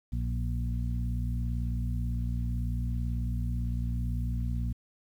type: harmonic tone with a mistuned harmonic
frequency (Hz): 59.4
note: A#1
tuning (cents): +33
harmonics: 1 / 2 / 3 / 4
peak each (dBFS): -30 / -33 / -41 / -40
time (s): 0.12-4.73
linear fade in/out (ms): 10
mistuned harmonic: 2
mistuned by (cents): -20
effects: 10-bit